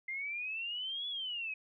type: exponential two-way sweep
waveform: sine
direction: up then down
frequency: 2081 to 3435 to 2514 Hz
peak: -36 dBFS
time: 0.08-1.54 s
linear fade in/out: 5 ms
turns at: 1.08 s
effects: none